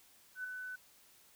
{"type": "tone with ADSR envelope", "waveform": "sine", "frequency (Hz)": 1500, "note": "F#6", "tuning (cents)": 23, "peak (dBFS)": -36, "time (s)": [0.35, 0.76], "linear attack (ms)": 93, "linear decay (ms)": 3, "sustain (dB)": -5, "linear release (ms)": 9, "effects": ["white hiss -64 dBFS RMS until 1.35 s"]}